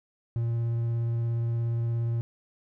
triangle tone with vibrato, 116.54 Hz, A#2, in tune, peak -23 dBFS, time 0.36-2.21 s, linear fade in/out 0 ms, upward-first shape triangle, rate 17 Hz, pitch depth 12 cents each way, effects none

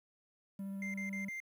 triangle tone with vibrato, 196 Hz, G3, in tune, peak -37 dBFS, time 0.59-1.29 s, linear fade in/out 5 ms, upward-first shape sine, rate 15 Hz, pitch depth 9 cents each way
triangle tone bursts, 2095 Hz, C7, 2 cents sharp, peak -38 dBFS, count 4, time 0.82-1.402 s, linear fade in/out 2 ms, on 120 ms, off 34 ms
effects 11-bit

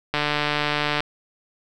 click train, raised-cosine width 0.3 ms, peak -6 dBFS, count 129, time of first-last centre 0.14-1.005 s, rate 148 Hz, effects none

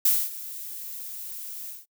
violet noise with ADSR envelope, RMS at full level -19 dBFS, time 0.05-1.86 s, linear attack 4 ms, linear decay 240 ms, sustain -18 dB, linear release 170 ms, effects noise-tail reverb RT60 0.1 s tail -25 dB re dry

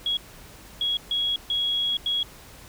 sine tone bursts at uneven times, 3323 Hz, G#7, in tune, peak -22 dBFS, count 5, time 0.06-0.17 / 0.81-0.97 / 1.11-1.36 / 1.5-1.97 / 2.06-2.23 s, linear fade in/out 2 ms, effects added 50 Hz sine -55 dBFS peak until 2.68 s + pink hiss -47 dBFS RMS until 2.68 s

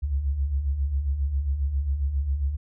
sine beating tone pair, 63.9 / 71.3 Hz, C2 / C#2, -40 / +49 cents, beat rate 7.4 Hz, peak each -31 / -23 dBFS, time 0.02-2.57 s, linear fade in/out 20 ms, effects none

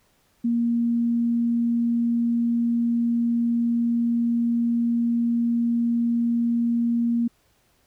sine tone, 234.9 Hz, A#3, 13 cents sharp, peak -19 dBFS, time 0.44-7.28 s, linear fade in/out 10 ms, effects pink hiss -64 dBFS RMS until 7.86 s

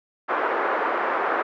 white band-pass noise, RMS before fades -24 dBFS, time 0.28-1.43 s, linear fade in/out 20 ms, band 350 to 1500 Hz, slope 24 dB/octave, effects none

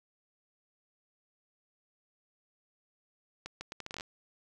accelerating click train, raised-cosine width 0.2 ms, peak -23 dBFS, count 11, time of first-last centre 3.46-4.009 s, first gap 150 ms, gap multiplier 0.74, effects none

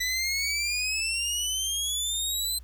20% pulse exponential sweep, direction up, 1973 to 4102 Hz, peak -21 dBFS, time 0-2.59 s, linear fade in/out 10 ms, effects added 60 Hz sine -43 dBFS peak until 2.63 s + pink hiss -63 dBFS RMS until 2.63 s

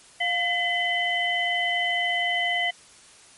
sine tone cluster, 704 / 2020 / 3050 Hz, F5 / B6 / G7, +14 / +39 / -48 cents, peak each -28 / -24 / -28 dBFS, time 0.2-2.71 s, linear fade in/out 10 ms, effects white hiss -51 dBFS RMS until 3.37 s + MP3 48 kbps

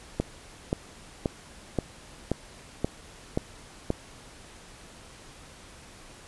click train, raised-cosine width 2 ms, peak -11 dBFS, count 8, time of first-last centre 0.2-3.904 s, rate 1.89 Hz, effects pink hiss -49 dBFS RMS until 6.27 s + resampled to 24000 Hz

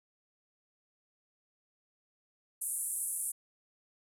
white band-pass noise, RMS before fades -36 dBFS, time 2.61-3.32 s, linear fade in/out 10 ms, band 8800 to 11000 Hz, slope 48 dB/octave, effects none

